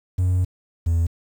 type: tone pair in turn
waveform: triangle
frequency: 91.2 / 83.84 Hz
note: F#2 / E2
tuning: -24 / +30 cents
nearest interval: minor second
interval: 146 cents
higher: first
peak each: -14 dBFS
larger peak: neither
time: 0.18-0.45 / 0.86-1.07 s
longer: first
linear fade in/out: 10 ms
effects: tanh soft clip ceiling -10 dBFS + 8-bit